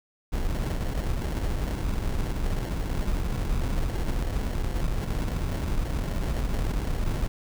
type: noise with sample-and-hold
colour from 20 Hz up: brown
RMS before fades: -27 dBFS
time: 0.32-7.28 s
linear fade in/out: 10 ms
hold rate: 1225 Hz
effects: none

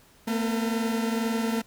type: tone cluster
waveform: 40% pulse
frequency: 224.6 / 246.7 / 459.1 Hz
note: A3 / B3 / A#4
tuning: +36 / -2 / -26 cents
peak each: -25 / -32 / -34 dBFS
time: 0.27-1.62 s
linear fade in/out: 10 ms
effects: pink hiss -57 dBFS RMS until 1.66 s

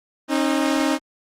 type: tone pair together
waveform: sawtooth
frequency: 270 / 309.5 Hz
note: C#4 / D#4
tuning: -45 / -9 cents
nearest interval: major second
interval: 236 cents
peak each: -17 dBFS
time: 0.28-0.99 s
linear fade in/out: 50 ms
effects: low-pass 10000 Hz 12 dB/octave + Opus 24 kbps

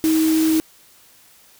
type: tone in noise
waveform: sine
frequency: 317.6 Hz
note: D#4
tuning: 36 cents sharp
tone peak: -14 dBFS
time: 0.04-0.6 s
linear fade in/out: 0 ms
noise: white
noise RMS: -28 dBFS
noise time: 0.04-0.6 s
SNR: +11 dB
effects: white hiss -51 dBFS RMS until 1.59 s

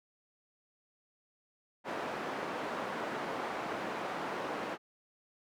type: band-pass noise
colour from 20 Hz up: white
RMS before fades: -38 dBFS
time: 1.84-4.78 s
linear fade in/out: 50 ms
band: 230 to 1100 Hz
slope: 12 dB/octave
effects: none

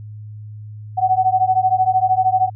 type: beating tone pair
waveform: sine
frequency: 743 / 756 Hz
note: F#5 / F#5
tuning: +7 / +37 cents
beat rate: 13 Hz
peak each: -16 dBFS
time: 0.97-2.5 s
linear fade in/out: 20 ms
effects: added 106 Hz sine -31 dBFS peak until 2.55 s

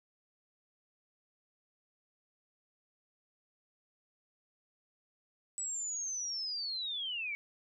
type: linear sweep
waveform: sine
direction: down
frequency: 7920 to 2217 Hz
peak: -35 dBFS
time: 5.58-7.35 s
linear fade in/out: 0 ms
effects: none

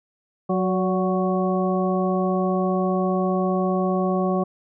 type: harmonic tone with a mistuned harmonic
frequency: 185 Hz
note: F#3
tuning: in tune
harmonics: 1 / 2 / 3 / 4 / 6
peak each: -22 / -25 / -27 / -28 / -30 dBFS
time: 0.49-4.44 s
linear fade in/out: 10 ms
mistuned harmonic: 3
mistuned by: +46 cents
effects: none

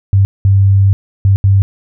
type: tone bursts at uneven times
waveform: sine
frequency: 98 Hz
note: G2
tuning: in tune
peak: -5 dBFS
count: 4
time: 0.13-0.25 / 0.45-0.93 / 1.25-1.36 / 1.44-1.62 s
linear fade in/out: 0 ms
effects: none

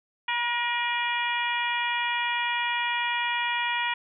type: harmonic tone with a mistuned harmonic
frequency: 480 Hz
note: B4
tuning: 49 cents flat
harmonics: 2 / 3 / 4 / 5 / 6 / 7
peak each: -29 / -36 / -30 / -31 / -34 / -37 dBFS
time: 0.28-3.94 s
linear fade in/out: 5 ms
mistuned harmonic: 4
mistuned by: -28 cents
effects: none

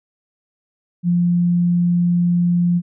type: tone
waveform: sine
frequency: 174.61 Hz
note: F3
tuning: in tune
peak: -13 dBFS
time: 1.03-2.82 s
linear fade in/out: 50 ms
effects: none

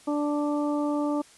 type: harmonic tone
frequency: 293.7 Hz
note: D4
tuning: in tune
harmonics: 1 / 2 / 3 / 4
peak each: -25 / -31 / -35 / -37 dBFS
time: 0.07-1.22 s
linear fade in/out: 10 ms
effects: white hiss -54 dBFS RMS until 1.37 s + resampled to 24000 Hz

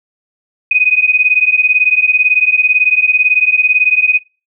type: beating tone pair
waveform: sine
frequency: 2489 / 2507 Hz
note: D#7 / D#7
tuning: 0 / +12 cents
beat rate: 18 Hz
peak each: -11 dBFS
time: 0.71-4.19 s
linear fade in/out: 5 ms
effects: noise-tail reverb RT60 0.3 s tail -23 dB re dry

